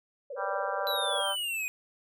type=tone with vibrato; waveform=sine; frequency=523.3 Hz; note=C5; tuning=in tune; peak=-36 dBFS; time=0.3-1.22 s; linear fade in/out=5 ms; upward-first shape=sine; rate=20 Hz; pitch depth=170 cents each way
type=harmonic tone; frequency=196 Hz; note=G3; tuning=in tune; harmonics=3 / 4 / 5 / 6 / 7 / 8; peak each=-34 / -36 / -37 / -38 / -38 / -39 dBFS; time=0.36-1.36 s; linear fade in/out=50 ms
type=exponential sweep; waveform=square; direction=down; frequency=3998 to 2469 Hz; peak=-31 dBFS; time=0.87-1.68 s; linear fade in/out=0 ms
effects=none